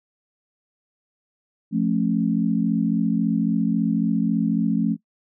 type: chord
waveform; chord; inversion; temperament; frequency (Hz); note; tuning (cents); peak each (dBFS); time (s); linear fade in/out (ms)
sine; F augmented; none; just; 174.61 / 218.3 / 272.8; F3 / A3 / C#4; 0 / -13 / -28; -23 / -21 / -24; 1.71-4.97; 50
effects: noise-tail reverb RT60 0.1 s tail -20 dB re dry

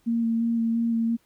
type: tone with vibrato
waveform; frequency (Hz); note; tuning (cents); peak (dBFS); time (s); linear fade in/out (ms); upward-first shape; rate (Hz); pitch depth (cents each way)
sine; 230; A#3; -23; -21; 0.06-1.17; 20; square; 2.9; 13
effects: pink hiss -65 dBFS RMS until 1.25 s

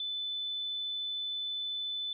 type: tone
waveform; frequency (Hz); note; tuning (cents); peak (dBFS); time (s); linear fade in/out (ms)
sine; 3507; A7; -6; -33; 0-2.13; 2
effects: none

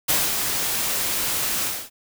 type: noise with ADSR envelope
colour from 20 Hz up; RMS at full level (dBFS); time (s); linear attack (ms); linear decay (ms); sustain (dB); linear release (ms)
white; -19; 0.08-1.9; 14; 210; -5; 270
effects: none

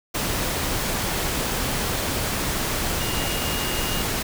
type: tone in noise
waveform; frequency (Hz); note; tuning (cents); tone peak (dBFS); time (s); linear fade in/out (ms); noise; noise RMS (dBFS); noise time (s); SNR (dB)
sine; 2845; F7; +31; -32; 3-4.03; 10; pink; -25; 0.14-4.23; -10
effects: none

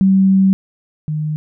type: tone pair in turn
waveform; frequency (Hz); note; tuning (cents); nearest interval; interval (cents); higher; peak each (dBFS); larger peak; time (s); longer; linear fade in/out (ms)
sine; 192 / 153.06; G3 / D#3; -36 / -28; major third; 392; first; -8 / -17; first; 0.01-0.53 / 1.08-1.36; first; 0
effects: none

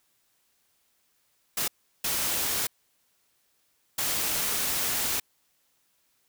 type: noise bursts at uneven times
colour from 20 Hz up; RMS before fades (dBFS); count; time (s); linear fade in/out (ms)
white; -28; 3; 1.57-1.68 / 2.04-2.67 / 3.98-5.2; 5
effects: white hiss -70 dBFS RMS until 6.28 s

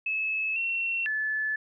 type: tone with pitch steps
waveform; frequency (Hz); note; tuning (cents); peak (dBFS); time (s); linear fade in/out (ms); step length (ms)
sine; 2596 / 2718 / 1733; E7 / F7 / A6; -27 / -48 / -27; -26; 0.06-1.56; 5; 500
effects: none

